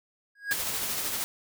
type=tone with exponential growth; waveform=triangle; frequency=1645 Hz; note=G#6; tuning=17 cents flat; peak=-20 dBFS; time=0.35-0.53 s; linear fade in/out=5 ms; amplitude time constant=37 ms
type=noise with tremolo; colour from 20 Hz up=white; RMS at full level=-30 dBFS; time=0.51-1.24 s; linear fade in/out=0 ms; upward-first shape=sine; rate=13 Hz; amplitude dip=30%
effects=none